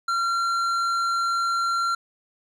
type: tone with tanh clipping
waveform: sine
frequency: 1371 Hz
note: F6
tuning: 32 cents flat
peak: -23 dBFS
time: 0.08-1.95 s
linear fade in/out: 5 ms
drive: 11 dB
effects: none